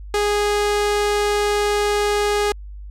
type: tone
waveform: sawtooth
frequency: 413.4 Hz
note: G#4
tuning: 8 cents flat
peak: -13 dBFS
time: 0.14-2.52 s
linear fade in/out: 2 ms
effects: added 50 Hz sine -32 dBFS peak until 2.9 s + low-pass 10000 Hz 12 dB/octave